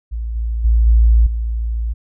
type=tone with level steps; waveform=sine; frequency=56.7 Hz; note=A#1; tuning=47 cents flat; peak=-20 / -17 / -9 / -7 / -17 dBFS; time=0.11-1.94 s; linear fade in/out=20 ms; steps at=0.35 / 0.64 / 0.86 / 1.26 s; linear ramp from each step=10 ms; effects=none